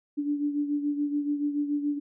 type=beating tone pair; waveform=sine; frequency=290 / 297 Hz; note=D4 / D4; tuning=-22 / +20 cents; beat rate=7 Hz; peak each=-26 / -33 dBFS; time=0.17-2 s; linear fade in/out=20 ms; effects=none